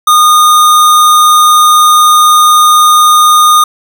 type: tone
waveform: square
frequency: 1226 Hz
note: D#6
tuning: 26 cents flat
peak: -3 dBFS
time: 0.07-3.64 s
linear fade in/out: 5 ms
effects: none